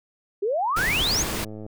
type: exponential sweep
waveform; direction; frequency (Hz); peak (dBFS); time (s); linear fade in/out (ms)
sine; up; 379.7 to 6870; -21; 0.42-1.23; 10
type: noise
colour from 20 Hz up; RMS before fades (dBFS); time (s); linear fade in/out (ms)
pink; -28; 0.76-1.45; 10
type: click train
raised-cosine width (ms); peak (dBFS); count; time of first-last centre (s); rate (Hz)
2; -25; 56; 1.15-1.664; 107
effects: none